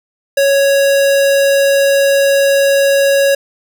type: tone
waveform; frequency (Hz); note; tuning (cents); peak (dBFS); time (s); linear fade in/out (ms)
square; 554.4; C#5; 0; -9; 0.37-3.35; 5
effects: none